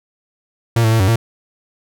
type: tone with pitch steps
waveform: 45% pulse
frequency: 116 / 111.2 / 112.9 / 94.9 / 114.7 Hz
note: A#2 / A2 / A2 / F#2 / A#2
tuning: -8 / +19 / +45 / +44 / -28 cents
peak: -11 dBFS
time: 0.76-1.16 s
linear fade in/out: 5 ms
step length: 80 ms
effects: none